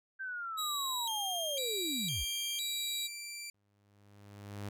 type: linear sweep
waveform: sine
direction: down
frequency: 1573 to 40.37 Hz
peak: -37 dBFS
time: 0.19-2.25 s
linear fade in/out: 20 ms
type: tone with vibrato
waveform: sawtooth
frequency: 3520 Hz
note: A7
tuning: in tune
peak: -32 dBFS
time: 0.57-3.08 s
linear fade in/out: 20 ms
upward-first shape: square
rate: 0.99 Hz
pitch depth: 160 cents each way
type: tone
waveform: 15% pulse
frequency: 2349 Hz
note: D7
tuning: in tune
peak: -35 dBFS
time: 1.57-3.5 s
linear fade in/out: 2 ms
type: tone with exponential growth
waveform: sawtooth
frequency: 101.7 Hz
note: G#2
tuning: 36 cents flat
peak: -34 dBFS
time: 3.54-4.69 s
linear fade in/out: 5 ms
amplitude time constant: 250 ms
effects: none